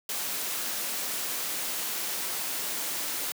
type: noise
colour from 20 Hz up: white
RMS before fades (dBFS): -32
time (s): 0.09-3.32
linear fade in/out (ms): 2
effects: high-pass 200 Hz 12 dB/octave